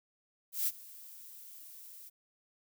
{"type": "noise with ADSR envelope", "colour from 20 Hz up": "violet", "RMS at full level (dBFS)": -30, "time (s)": [0.52, 2.1], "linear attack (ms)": 150, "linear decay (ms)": 41, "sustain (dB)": -21, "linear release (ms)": 19, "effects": []}